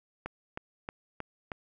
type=click train; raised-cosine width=0.5 ms; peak=-21 dBFS; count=5; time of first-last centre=0.26-1.518 s; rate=3.18 Hz; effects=none